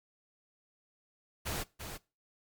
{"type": "noise with echo", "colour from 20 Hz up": "pink", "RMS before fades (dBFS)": -36, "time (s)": [1.45, 1.64], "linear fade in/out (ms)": 20, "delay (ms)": 340, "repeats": 1, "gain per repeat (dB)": -7, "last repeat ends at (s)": 1.98, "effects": ["noise-tail reverb RT60 0.3 s tail -22 dB re dry", "MP3 96 kbps"]}